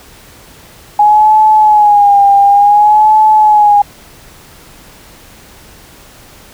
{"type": "tone with vibrato", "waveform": "sine", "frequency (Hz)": 830.6, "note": "G#5", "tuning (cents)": 0, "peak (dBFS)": -3, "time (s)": [0.99, 3.82], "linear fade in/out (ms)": 5, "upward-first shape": "sine", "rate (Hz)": 0.56, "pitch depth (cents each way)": 66, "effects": ["pink hiss -38 dBFS RMS until 6.53 s"]}